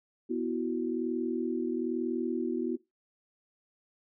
sine chord, B suspended fourth, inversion none, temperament just, 246.9 / 329.3 / 370.4 Hz, B3 / E4 / F#4, 0 / -2 / +2 cents, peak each -33 dBFS, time 0.29-2.77 s, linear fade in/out 20 ms, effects noise-tail reverb RT60 0.2 s tail -20 dB re dry

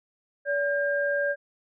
sine tone pair together, 572.4 / 1605 Hz, D5 / G6, -45 / +40 cents, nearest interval octave + tritone, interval 1785 cents, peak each -25 / -27 dBFS, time 0.45-1.36 s, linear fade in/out 50 ms, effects none

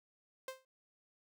sawtooth tone with exponential decay, 523.3 Hz, C5, in tune, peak -35 dBFS, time 0.48-0.65 s, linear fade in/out 2 ms, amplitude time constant 36 ms, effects none

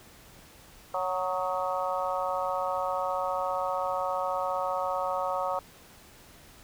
harmonic tone with a mistuned harmonic, 185 Hz, F#3, in tune, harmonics 3 / 4 / 5 / 6 / 7, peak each -32 / -33 / -34 / -35 / -35 dBFS, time 0.94-5.59 s, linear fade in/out 2 ms, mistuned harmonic 7, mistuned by -41 cents, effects pink hiss -53 dBFS RMS until 6.63 s

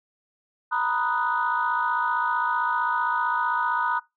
sine chord, B major seventh, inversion third, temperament equal, 932.3 / 987.8 / 1244.5 / 1480 Hz, A#5 / B5 / D#6 / F#6, 0 / 0 / 0 / 0 cents, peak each -27 dBFS, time 0.71-4 s, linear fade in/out 20 ms, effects noise-tail reverb RT60 0.2 s tail -21 dB re dry + tanh soft clip ceiling -13 dBFS

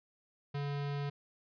square tone, 142.8 Hz, D3, 48 cents flat, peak -35 dBFS, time 0.54-1.1 s, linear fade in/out 10 ms, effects resampled to 11025 Hz

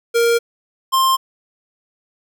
square tone pair in turn, 467.2 / 1055.2 Hz, A#4 / C6, +4 / +14 cents, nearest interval octave + major second, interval 1410 cents, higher second, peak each -13 dBFS, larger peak neither, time 0.14-0.39 / 0.92-1.17 s, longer neither, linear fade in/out 20 ms, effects none

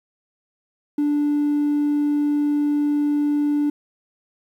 triangle tone, 293 Hz, D4, 4 cents flat, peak -14 dBFS, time 0.98-3.7 s, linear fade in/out 5 ms, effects tanh soft clip ceiling -13 dBFS + 9-bit

